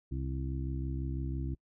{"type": "harmonic tone", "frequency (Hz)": 66, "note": "C2", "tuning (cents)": 16, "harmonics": [1, 2, 3, 4, 5], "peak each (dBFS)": [-35, -37, -51, -43, -44], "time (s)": [0.11, 1.55], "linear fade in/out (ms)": 10, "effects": ["noise-tail reverb RT60 0.1 s tail -26 dB re dry"]}